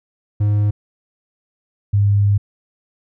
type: tone pair in turn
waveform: triangle / sine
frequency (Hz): 103.83 / 101.4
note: G#2 / G#2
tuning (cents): 0 / -41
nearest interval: unison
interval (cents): 41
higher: first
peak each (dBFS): -11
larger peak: neither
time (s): 0.4-0.71 / 1.93-2.38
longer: second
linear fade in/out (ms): 10
effects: none